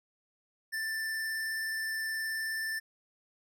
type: tone with vibrato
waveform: square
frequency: 1773 Hz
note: A6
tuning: 13 cents sharp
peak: -33 dBFS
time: 0.72-2.8 s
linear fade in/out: 20 ms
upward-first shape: sine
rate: 19 Hz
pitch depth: 11 cents each way
effects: none